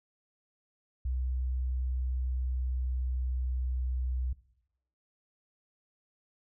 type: tone with pitch glide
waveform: sine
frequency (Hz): 63.6 to 63.2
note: C2 to B1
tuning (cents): -48 to +41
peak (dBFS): -28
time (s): 1.05-4.33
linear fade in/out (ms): 5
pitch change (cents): -11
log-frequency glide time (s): 1.59-3.86
effects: noise-tail reverb RT60 0.8 s tail -20 dB re dry + tanh soft clip ceiling -24 dBFS